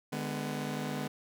sawtooth chord, G# diminished, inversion second, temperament just, 149.51 / 207.7 / 249.2 Hz, D3 / G#3 / B3, +31 / 0 / +16 cents, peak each -34 / -35 / -34 dBFS, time 0.12-1.08 s, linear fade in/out 10 ms, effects none

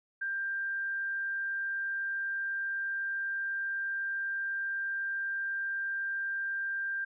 sine tone, 1587 Hz, G6, 21 cents sharp, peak -31 dBFS, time 0.21-7.05 s, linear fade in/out 10 ms, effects none

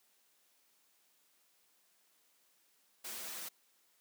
white noise with comb filter, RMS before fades -44 dBFS, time 3.04-3.49 s, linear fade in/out 10 ms, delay 7 ms, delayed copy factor -0.95, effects white hiss -72 dBFS RMS until 4 s + high-pass 200 Hz 12 dB/octave

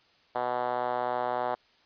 5% pulse tone with band-pass filter, 123.47 Hz, B2, in tune, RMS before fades -30 dBFS, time 0.35-1.55 s, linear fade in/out 5 ms, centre 720 Hz, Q 2, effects white hiss -63 dBFS RMS until 1.85 s + resampled to 11025 Hz

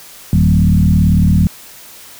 sine tone with frequency modulation, 130.4 Hz, C3, 5 cents flat, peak -7 dBFS, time 0.33-1.47 s, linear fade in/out 0 ms, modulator 38 Hz, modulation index 2.1, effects white hiss -37 dBFS RMS until 2.19 s

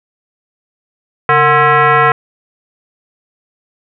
sine tone with frequency modulation, 138.59 Hz, C#3, in tune, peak -6 dBFS, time 1.29-2.12 s, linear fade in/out 2 ms, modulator 597 Hz, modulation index 2.9, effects none

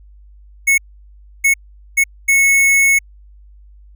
square tone bursts at uneven times, 2198 Hz, C#7, 15 cents flat, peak -10 dBFS, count 4, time 0.67-0.78 / 1.44-1.54 / 1.97-2.04 / 2.28-2.99 s, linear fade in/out 10 ms, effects added 50 Hz sine -40 dBFS peak until 3.95 s

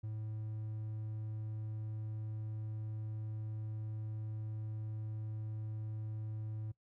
triangle tone, 108.5 Hz, A2, 24 cents flat, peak -37 dBFS, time 0.03-6.72 s, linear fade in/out 10 ms, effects noise-tail reverb RT60 0.1 s tail -20 dB re dry

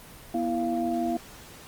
sine tone cluster, 243.6 / 330.8 / 692 Hz, B3 / E4 / F5, -24 / +6 / -16 cents, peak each -29 dBFS, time 0.34-1.17 s, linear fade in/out 5 ms, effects pink hiss -47 dBFS RMS until 1.67 s + Opus 24 kbps

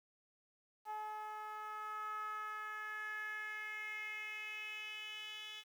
10% pulse tone with band-pass filter sweep, 427.1 Hz, G#4, 48 cents sharp, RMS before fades -45 dBFS, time 0.85-5.64 s, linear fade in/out 50 ms, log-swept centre 880 to 3400 Hz, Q 4.9, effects 11-bit

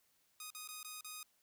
5% pulse tone with dropouts, 1244.5 Hz, D#6, in tune, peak -34 dBFS, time 0.4-1.23 s, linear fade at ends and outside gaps 2 ms, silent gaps 0.504-0.548 / 0.676-0.687 / 0.83-0.846 / 1.009-1.045 s, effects white hiss -75 dBFS RMS until 1.42 s

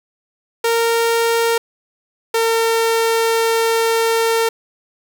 sawtooth tone pair in turn, 461.5 / 454.9 Hz, A#4 / A#4, -17 / -42 cents, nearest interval unison, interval 25 cents, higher first, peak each -10 dBFS, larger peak neither, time 0.64-1.58 / 2.34-4.49 s, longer second, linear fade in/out 5 ms, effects none

